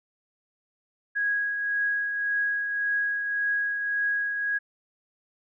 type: tone with tremolo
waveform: sine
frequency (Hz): 1653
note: G#6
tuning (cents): -9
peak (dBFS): -22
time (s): 1.15-4.59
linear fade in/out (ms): 20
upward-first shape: triangle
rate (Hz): 1.8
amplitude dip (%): 45
effects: none